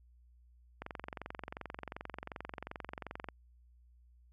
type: click train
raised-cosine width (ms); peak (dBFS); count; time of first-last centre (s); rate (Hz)
0.5; -26; 57; 0.82-3.287; 22.7
effects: added 60 Hz sine -60 dBFS peak until 4.32 s